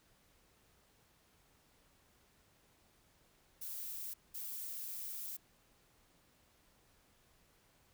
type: noise bursts at uneven times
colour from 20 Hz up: violet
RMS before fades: -44 dBFS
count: 2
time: 3.61-4.14 / 4.34-5.37 s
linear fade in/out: 10 ms
effects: pink hiss -70 dBFS RMS until 7.93 s